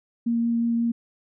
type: tone with vibrato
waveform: sine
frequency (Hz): 233.1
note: A#3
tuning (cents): 0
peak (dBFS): -20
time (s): 0.26-0.92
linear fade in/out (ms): 10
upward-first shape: triangle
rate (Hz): 5.6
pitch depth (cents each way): 9
effects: none